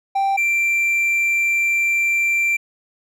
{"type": "tone pair in turn", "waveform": "triangle", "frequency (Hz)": [784, 2356], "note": ["G5", "D7"], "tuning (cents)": [0, 5], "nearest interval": "octave + perfect fifth", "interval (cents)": 1905, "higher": "second", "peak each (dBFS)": -14, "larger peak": "neither", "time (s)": [[0.15, 0.37], [0.37, 2.57]], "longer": "second", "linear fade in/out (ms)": 10, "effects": []}